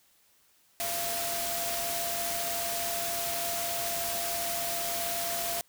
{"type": "tone in noise", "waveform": "sine", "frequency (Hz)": 686, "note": "F5", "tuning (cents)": -31, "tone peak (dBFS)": -35, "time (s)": [0.8, 5.61], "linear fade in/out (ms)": 0, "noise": "white", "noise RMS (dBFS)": -33, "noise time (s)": [0.8, 5.61], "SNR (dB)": -5, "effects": ["white hiss -65 dBFS RMS until 5.68 s"]}